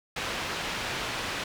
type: low-pass noise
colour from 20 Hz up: white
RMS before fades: -33 dBFS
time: 0.16-1.44 s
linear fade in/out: 5 ms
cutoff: 3100 Hz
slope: 12 dB/octave
effects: none